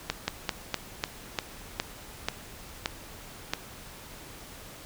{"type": "slowing click train", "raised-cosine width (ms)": 0.2, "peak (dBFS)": -9, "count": 10, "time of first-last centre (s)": [0.1, 3.535], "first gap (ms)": 180, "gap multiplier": 1.18, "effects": ["pink hiss -46 dBFS RMS until 4.85 s"]}